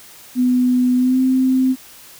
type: tone with pitch glide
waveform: sine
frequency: 250 to 259.7 Hz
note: B3 to C4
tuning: +21 to -13 cents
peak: -12 dBFS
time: 0.35-1.76 s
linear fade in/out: 50 ms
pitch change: +66 cents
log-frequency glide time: 0.96-1.2 s
effects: white hiss -42 dBFS RMS until 2.19 s